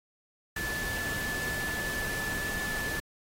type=tone in noise; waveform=sine; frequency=1740 Hz; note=A6; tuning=20 cents flat; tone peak=-33 dBFS; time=0.56-3 s; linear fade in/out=5 ms; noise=pink; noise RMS=-37 dBFS; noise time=0.56-3 s; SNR=+1 dB; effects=AAC 48 kbps